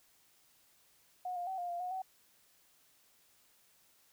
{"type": "tone with pitch steps", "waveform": "sine", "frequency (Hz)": [728, 705, 761, 706, 695, 726, 756], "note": ["F#5", "F5", "F#5", "F5", "F5", "F#5", "F#5"], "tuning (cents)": [-28, 16, 48, 19, -9, -33, 37], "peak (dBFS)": -36, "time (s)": [1.25, 2.02], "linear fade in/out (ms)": 5, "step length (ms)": 110, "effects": ["white hiss -68 dBFS RMS until 4.12 s"]}